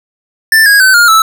square tone with pitch steps, 1774 / 1645.7 / 1526.6 / 1416.2 / 1313.7 Hz, A6 / G#6 / G6 / F6 / E6, +14 / -16 / -46 / +24 / -6 cents, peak -4 dBFS, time 0.52-1.22 s, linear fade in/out 2 ms, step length 140 ms, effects none

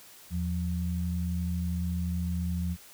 sine tone pair together, 82 / 175.87 Hz, E2 / F3, -9 / +12 cents, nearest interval octave + minor second, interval 1321 cents, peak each -30 / -31 dBFS, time 0.3-2.77 s, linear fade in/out 50 ms, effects white hiss -52 dBFS RMS until 2.93 s

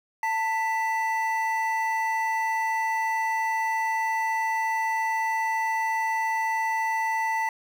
triangle tone pair together, 892.8 / 1975.5 Hz, A5 / B6, +25 / 0 cents, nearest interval octave + major second, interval 1375 cents, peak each -23 / -27 dBFS, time 0.23-7.49 s, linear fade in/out 2 ms, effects 8-bit

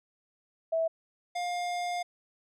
sine / square tone pair in turn, 653 / 707.5 Hz, E5 / F5, -17 / +22 cents, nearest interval minor second, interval 139 cents, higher second, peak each -25 / -31 dBFS, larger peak first, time 0.72-0.88 / 1.35-2.03 s, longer second, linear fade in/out 10 ms, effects low-pass 8000 Hz 12 dB/octave

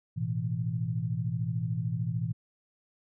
sine chord, A suspended second, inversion none, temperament equal, 110 / 123.47 / 164.81 Hz, A2 / B2 / E3, 0 / 0 / 0 cents, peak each -33 / -32 / -33 dBFS, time 0.16-2.33 s, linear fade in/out 20 ms, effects none

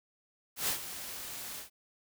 white noise with ADSR envelope, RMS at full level -30 dBFS, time 0.56-1.7 s, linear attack 120 ms, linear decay 100 ms, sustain -12 dB, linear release 120 ms, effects none

